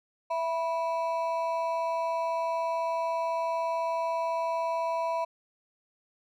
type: ring-modulated tone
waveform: triangle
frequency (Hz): 822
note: G#5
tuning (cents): -18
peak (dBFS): -22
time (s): 0.3-5.25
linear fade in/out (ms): 10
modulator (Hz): 159
effects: none